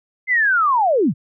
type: linear sweep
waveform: sine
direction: down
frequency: 2095 to 103.83 Hz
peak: -13 dBFS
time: 0.27-1.14 s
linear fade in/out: 50 ms
effects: none